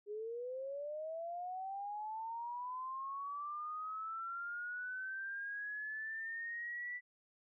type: linear sweep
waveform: sine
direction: up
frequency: 406.8 to 1975.5 Hz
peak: -40 dBFS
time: 0.06-7.01 s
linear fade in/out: 50 ms
effects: none